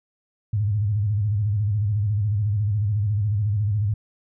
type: tone with vibrato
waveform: sine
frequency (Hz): 103.83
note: G#2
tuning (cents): 0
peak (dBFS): -19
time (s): 0.53-3.94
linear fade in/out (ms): 5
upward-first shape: square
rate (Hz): 14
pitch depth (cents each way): 87
effects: none